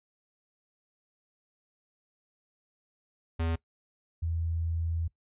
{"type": "tone pair in turn", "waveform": ["square", "sine"], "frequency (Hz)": [82.41, 82.8], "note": ["E2", "E2"], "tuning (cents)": [0, 8], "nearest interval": "unison", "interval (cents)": 8, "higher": "second", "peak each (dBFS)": -28, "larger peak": "neither", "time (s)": [[3.39, 3.56], [4.22, 5.08]], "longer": "second", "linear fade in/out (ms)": 10, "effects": ["noise-tail reverb RT60 0.1 s tail -20 dB re dry", "resampled to 8000 Hz"]}